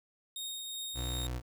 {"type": "tone with tremolo", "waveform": "sawtooth", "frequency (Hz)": 3714, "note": "A#7", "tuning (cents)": -7, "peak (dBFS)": -34, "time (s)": [0.36, 1.27], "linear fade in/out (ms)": 2, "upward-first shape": "triangle", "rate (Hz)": 2.7, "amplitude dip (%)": 30}
{"type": "tone", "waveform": "30% pulse", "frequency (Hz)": 61.74, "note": "B1", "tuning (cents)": 0, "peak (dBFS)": -32, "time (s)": [0.94, 1.42], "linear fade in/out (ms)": 50}
{"effects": ["11-bit"]}